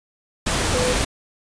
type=tone in noise; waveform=sine; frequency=499.8 Hz; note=B4; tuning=21 cents sharp; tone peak=-21 dBFS; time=0.74-0.94 s; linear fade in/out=10 ms; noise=pink; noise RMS=-21 dBFS; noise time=0.46-1.05 s; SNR=-3 dB; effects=resampled to 22050 Hz